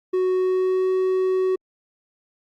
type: tone with pitch glide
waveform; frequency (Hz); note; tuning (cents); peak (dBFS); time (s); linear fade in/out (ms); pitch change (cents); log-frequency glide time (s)
triangle; 370 to 374.1; F#4 to F#4; 0 to +19; -16; 0.13-1.56; 10; +19; 0.32-0.9
effects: Opus 48 kbps